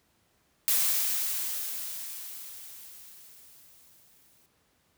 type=noise with exponential decay; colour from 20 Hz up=blue; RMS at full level=-24 dBFS; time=0.68-4.46 s; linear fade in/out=0 ms; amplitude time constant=820 ms; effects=pink hiss -69 dBFS RMS until 4.97 s + high-pass 60 Hz 12 dB/octave